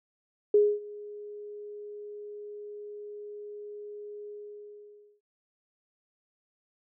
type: tone with ADSR envelope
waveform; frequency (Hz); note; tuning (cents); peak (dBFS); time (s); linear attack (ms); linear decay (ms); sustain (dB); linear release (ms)
sine; 415.3; G#4; 0; -16; 0.54-5.21; 4; 250; -23; 930
effects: none